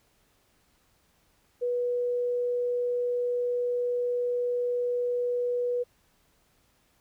sine tone, 488.2 Hz, B4, 20 cents flat, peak -25 dBFS, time 1.61-5.84 s, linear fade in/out 20 ms, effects pink hiss -67 dBFS RMS until 7 s

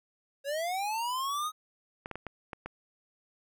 square linear sweep, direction up, 542 to 1268 Hz, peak -31 dBFS, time 0.44-1.52 s, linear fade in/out 50 ms
clicks, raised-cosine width 0.5 ms, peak -23 dBFS, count 6, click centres 2.059 / 2.113 / 2.156 / 2.267 / 2.532 / 2.66 s
effects none

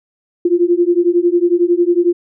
sine beating tone pair, 343.3 / 354.3 Hz, F4 / F4, -30 / +25 cents, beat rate 11 Hz, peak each -13 dBFS, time 0.45-2.13 s, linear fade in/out 5 ms, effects none

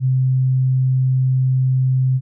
sine tone, 130 Hz, C3, 11 cents flat, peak -13 dBFS, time 0-2.21 s, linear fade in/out 50 ms, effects none

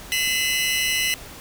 sawtooth tone cluster, 2028 / 2606 / 2831 / 2978 Hz, B6 / E7 / F7 / F#7, +45 / -20 / +23 / +11 cents, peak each -20 / -25 / -25 / -23 dBFS, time 0.12-1.14 s, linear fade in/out 0 ms, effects pink hiss -40 dBFS RMS until 1.4 s

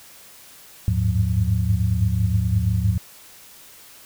sine tone cluster, 79 / 97.3 / 100.8 / 106.8 / 178.5 Hz, D#2 / G2 / G2 / G#2 / F3, +27 / -12 / +49 / +49 / +38 cents, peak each -23 / -27 / -28 / -20 / -27 dBFS, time 0.88-2.98 s, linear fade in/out 0 ms, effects white hiss -46 dBFS RMS until 4.05 s

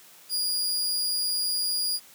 sawtooth tone, 4857 Hz, D#8, 43 cents flat, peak -22 dBFS, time 0.29-2 s, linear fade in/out 50 ms, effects white hiss -52 dBFS RMS until 2.14 s + high-pass 150 Hz 12 dB/octave

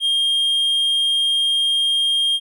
triangle tone, 3220 Hz, G7, 46 cents sharp, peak -14 dBFS, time 0-2.4 s, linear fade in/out 50 ms, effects none

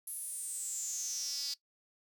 sawtooth tone with high-pass filter sweep, 281.9 Hz, C#4, 29 cents sharp, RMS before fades -39 dBFS, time 0.07-1.54 s, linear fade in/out 5 ms, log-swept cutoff 11000 to 4700 Hz, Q 8.6, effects noise-tail reverb RT60 0.1 s tail -19 dB re dry

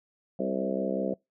harmonic tone with a mistuned harmonic, 65.41 Hz, C2, in tune, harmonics 3 / 4 / 5 / 6 / 7 / 8 / 9 / 10, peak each -33 / -35 / -37 / -36 / -36 / -33 / -38 / -37 dBFS, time 0.39-1.14 s, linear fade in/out 5 ms, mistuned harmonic 8, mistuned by +19 cents, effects noise-tail reverb RT60 0.2 s tail -25 dB re dry

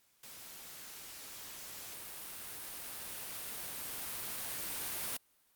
white noise with level ramp, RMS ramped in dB -51 to -38 dBFS, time 0.23-5.17 s, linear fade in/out 5 ms, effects white hiss -71 dBFS RMS until 5.55 s + Opus 48 kbps

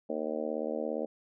harmonic tone, 77.4 Hz, D#2, 9 cents flat, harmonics 3 / 4 / 5 / 6 / 7 / 8 / 9 / 10, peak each -39 / -39 / -45 / -37 / -36 / -39 / -49 / -48 dBFS, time 0.09-1.06 s, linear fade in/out 10 ms, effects none

